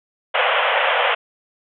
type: band-pass noise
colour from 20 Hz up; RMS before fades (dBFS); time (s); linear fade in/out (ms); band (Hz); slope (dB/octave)
pink; -18; 0.34-1.15; 10; 480 to 3300; 96
effects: none

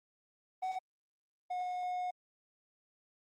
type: tone pair in turn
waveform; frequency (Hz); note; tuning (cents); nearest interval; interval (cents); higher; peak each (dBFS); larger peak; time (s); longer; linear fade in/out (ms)
triangle; 748 / 724.6; F#5 / F#5; +19 / -36; minor second; 55; first; -31 / -32; first; 0.62-0.79 / 1.5-2.11; second; 10
effects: Opus 24 kbps

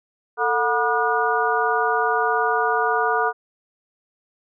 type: harmonic tone with a mistuned harmonic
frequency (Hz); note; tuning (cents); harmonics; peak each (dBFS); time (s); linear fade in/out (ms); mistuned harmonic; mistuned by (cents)
241.6; B3; -38; 2 / 3 / 4 / 5 / 6; -24 / -24 / -24 / -24 / -24; 0.37-3.33; 50; 2; -140
effects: none

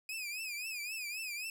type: tone with vibrato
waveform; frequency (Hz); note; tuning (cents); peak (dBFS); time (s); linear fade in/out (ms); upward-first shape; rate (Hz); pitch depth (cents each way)
sawtooth; 2489; D#7; 0; -35; 0.09-1.5; 2; triangle; 3.8; 140
effects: none

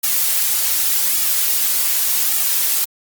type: noise with flanger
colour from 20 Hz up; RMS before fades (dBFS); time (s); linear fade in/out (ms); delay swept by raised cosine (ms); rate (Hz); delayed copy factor
blue; -17; 0.03-2.85; 10; 1.9 to 6.5; 0.86; -1
effects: Opus 48 kbps

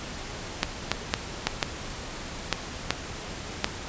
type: clicks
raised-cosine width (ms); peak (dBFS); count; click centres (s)
0.2; -4; 8; 0.631 / 0.916 / 1.139 / 1.47 / 1.628 / 2.527 / 2.906 / 3.644
effects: pink hiss -37 dBFS RMS until 3.88 s + resampled to 16000 Hz

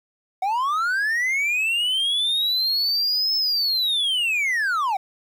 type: linear two-way sweep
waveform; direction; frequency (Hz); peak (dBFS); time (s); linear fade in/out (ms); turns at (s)
triangle; up then down; 732 to 5260 to 732; -18; 0.42-4.97; 5; 3.36
effects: 9-bit

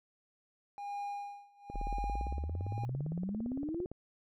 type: tone with tremolo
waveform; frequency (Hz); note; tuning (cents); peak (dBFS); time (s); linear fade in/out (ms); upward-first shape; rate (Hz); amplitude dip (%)
triangle; 811; G#5; -41; -34; 0.78-2.85; 0; sine; 1; 95
type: click train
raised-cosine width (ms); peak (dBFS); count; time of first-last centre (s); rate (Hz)
2; -30; 40; 1.7-3.916; 17.6
type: exponential sweep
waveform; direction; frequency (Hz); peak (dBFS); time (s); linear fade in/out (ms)
sine; up; 34.18 to 373.9; -34; 1.74-3.86; 10
effects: none

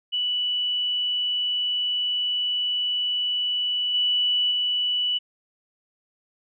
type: tone with level steps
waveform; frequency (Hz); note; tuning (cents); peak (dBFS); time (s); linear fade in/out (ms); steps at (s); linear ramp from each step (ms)
sine; 2960; F#7; 0; -22 / -19 / -21; 0.12-5.19; 20; 3.94 / 4.51; 5
effects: none

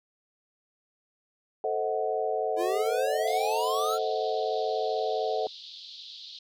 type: chord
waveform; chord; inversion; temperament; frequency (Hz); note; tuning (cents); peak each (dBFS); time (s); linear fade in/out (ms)
sine; A diminished seventh; none; equal with one note detuned; 440 / 523.3 / 636.1 / 740; A4 / C5 / Eb5 / Gb5; 0 / 0 / +38 / 0; -30 / -34 / -32 / -31; 1.64-5.47; 2
type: exponential sweep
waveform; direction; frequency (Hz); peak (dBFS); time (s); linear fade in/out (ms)
square; up; 329.6 to 1396.9; -30; 2.56-3.99; 50
type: band-pass noise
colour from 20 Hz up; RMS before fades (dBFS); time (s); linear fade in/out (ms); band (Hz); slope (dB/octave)
white; -45; 3.27-6.39; 5; 3400 to 4400; 48
effects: none

